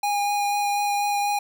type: tone with vibrato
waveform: square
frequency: 817 Hz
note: G#5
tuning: 29 cents flat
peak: -22 dBFS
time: 0.03-1.39 s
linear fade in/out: 5 ms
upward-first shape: sine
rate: 4.1 Hz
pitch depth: 10 cents each way
effects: 8-bit